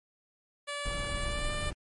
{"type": "tone with pitch glide", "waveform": "10% pulse", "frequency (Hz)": [577, 593.9], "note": ["D5", "D5"], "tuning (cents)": [-31, 19], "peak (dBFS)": -26, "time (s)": [0.67, 1.71], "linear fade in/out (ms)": 20, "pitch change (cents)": 50, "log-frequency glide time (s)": [1.19, 1.52]}
{"type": "noise", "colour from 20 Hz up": "brown", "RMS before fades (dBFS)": -35, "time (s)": [0.85, 1.73], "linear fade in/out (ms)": 5}
{"effects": ["MP3 48 kbps"]}